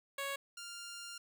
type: tone pair in turn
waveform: 10% pulse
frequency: 554.4 / 1397 Hz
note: C#5 / F6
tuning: 0 / 0 cents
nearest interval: octave + major third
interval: 1600 cents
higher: second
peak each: -29 / -37 dBFS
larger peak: first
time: 0.18-0.36 / 0.57-1.18 s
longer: second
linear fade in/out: 5 ms
effects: none